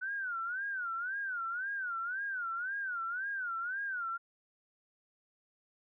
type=tone with vibrato; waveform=sine; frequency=1480 Hz; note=F#6; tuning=in tune; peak=-34 dBFS; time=0.01-4.18 s; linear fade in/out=20 ms; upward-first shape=sine; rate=1.9 Hz; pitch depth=170 cents each way; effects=none